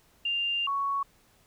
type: tone pair in turn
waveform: sine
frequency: 2794 / 1113.3 Hz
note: F7 / C#6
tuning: 0 / +7 cents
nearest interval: octave + major third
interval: 1593 cents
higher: first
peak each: -26 / -26 dBFS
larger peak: neither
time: 0.25-0.67 / 0.67-1.03 s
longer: first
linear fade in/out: 5 ms
effects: pink hiss -63 dBFS RMS until 1.46 s